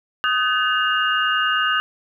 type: tone cluster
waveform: sine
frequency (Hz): 1250 / 1521 / 1716 / 2834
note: D#6 / F#6 / A6 / F7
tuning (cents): +8 / +47 / -44 / +25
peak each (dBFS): -21 / -21 / -28 / -23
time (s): 0.24-1.8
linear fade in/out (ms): 0
effects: none